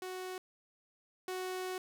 sawtooth tone pair in turn, 370 / 370 Hz, F#4 / F#4, 0 / 0 cents, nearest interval unison, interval 0 cents, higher neither, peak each -36 / -33 dBFS, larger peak second, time 0.02-0.38 / 1.28-1.78 s, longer second, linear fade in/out 2 ms, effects none

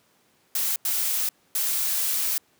blue noise bursts at uneven times, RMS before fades -25 dBFS, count 3, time 0.55-0.76 / 0.85-1.29 / 1.55-2.38 s, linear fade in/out 2 ms, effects pink hiss -63 dBFS RMS until 2.59 s + high-pass 150 Hz 12 dB/octave

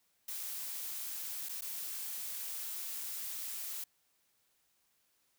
blue noise with dropouts, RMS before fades -41 dBFS, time 0.28-3.84 s, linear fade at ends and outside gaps 5 ms, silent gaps 1.488-1.492 / 1.61-1.619 s, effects white hiss -75 dBFS RMS until 5.38 s

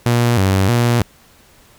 sawtooth tone with vibrato, 107.1 Hz, A2, 46 cents flat, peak -8 dBFS, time 0.06-1.02 s, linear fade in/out 0 ms, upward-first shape square, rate 1.6 Hz, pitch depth 190 cents each way, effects pink hiss -49 dBFS RMS until 1.78 s

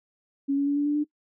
sine tone with pitch steps, 277.9 / 281.6 / 285.4 / 289.2 / 293.1 / 297 Hz, C#4 / C#4 / D4 / D4 / D4 / D4, +4 / +27 / -49 / -27 / -3 / +20 cents, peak -21 dBFS, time 0.48-1.044 s, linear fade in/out 20 ms, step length 94 ms, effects noise-tail reverb RT60 0.1 s tail -21 dB re dry

